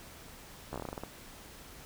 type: slowing click train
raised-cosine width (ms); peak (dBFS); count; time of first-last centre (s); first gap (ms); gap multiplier
1; -24; 11; 0.73-1.036; 13; 1.18
effects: pink hiss -51 dBFS RMS until 1.85 s